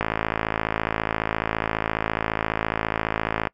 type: click train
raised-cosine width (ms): 0.5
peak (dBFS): -7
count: 190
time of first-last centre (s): 0.01-3.472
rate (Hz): 54.6
effects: noise-tail reverb RT60 0.1 s tail -24 dB re dry